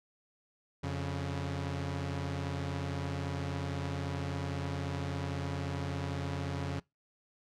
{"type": "tone pair together", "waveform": "sawtooth", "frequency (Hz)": [88.76, 140], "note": ["F2", "C#3"], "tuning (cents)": [29, 18], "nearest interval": "minor sixth", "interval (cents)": 789, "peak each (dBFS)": [-33, -32], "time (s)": [0.83, 6.8], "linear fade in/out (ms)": 10, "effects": ["noise-tail reverb RT60 0.2 s tail -23 dB re dry", "low-pass 6000 Hz 12 dB/octave"]}